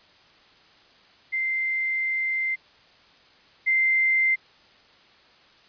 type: tone pair in turn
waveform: sine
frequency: 2085 / 2085 Hz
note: C7 / C7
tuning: -7 / -7 cents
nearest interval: unison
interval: 0 cents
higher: neither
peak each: -23 / -18 dBFS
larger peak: second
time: 1.32-2.56 / 3.66-4.36 s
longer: first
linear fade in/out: 20 ms
effects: white hiss -55 dBFS RMS until 5.68 s + resampled to 11025 Hz